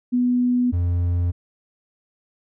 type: tone pair in turn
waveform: sine / triangle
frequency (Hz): 246.7 / 87.47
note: B3 / F2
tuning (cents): -2 / +3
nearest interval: octave + tritone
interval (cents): 1795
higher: first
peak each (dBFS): -16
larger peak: neither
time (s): 0.12-0.72 / 0.72-1.32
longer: neither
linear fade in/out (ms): 20
effects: none